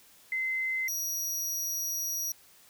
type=tone pair in turn; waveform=sine / sawtooth; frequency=2061 / 5764 Hz; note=C7 / F#8; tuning=-27 / -46 cents; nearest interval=octave + tritone; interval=1781 cents; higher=second; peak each=-28 dBFS; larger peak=neither; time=0.32-0.88 / 0.88-2.32 s; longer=second; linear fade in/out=2 ms; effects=white hiss -58 dBFS RMS until 2.69 s